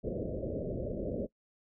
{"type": "low-pass noise", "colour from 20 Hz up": "white", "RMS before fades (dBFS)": -36, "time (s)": [0.03, 1.27], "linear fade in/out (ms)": 20, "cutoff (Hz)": 610, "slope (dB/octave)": 96, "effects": ["noise-tail reverb RT60 0.1 s tail -21 dB re dry"]}